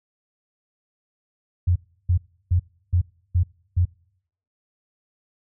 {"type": "tone bursts", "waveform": "sine", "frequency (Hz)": 88.6, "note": "F2", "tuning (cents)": 25, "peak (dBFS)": -15, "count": 6, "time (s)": [1.67, 3.854], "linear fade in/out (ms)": 10, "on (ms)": 89, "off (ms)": 330, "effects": ["noise-tail reverb RT60 0.7 s tail -25 dB re dry"]}